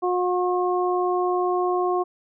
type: harmonic tone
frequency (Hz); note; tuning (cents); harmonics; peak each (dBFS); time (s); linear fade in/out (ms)
360.5; F#4; -45; 1 / 2 / 3; -22 / -25 / -27; 0.02-2.04; 20
effects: none